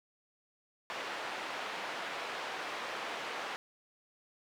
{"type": "band-pass noise", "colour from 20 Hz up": "pink", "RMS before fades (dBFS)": -40, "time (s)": [0.9, 3.56], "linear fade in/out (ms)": 0, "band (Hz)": [600, 3000], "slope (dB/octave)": 12, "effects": []}